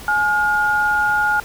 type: tone pair together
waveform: sine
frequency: 842 / 1423.5 Hz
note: G#5 / F6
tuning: +24 / +33 cents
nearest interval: major sixth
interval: 909 cents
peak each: -19 / -16 dBFS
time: 0.08-1.4 s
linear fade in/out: 2 ms
effects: added 60 Hz sine -46 dBFS peak until 1.44 s + pink hiss -37 dBFS RMS until 1.44 s